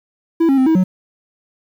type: tone with pitch steps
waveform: triangle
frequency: 330.7 / 271.5 / 260.8 / 321.3 / 185 Hz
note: E4 / C#4 / C4 / E4 / F#3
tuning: +6 / -36 / -5 / -44 / 0 cents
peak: -8 dBFS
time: 0.4-0.84 s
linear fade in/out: 10 ms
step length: 88 ms
effects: 8-bit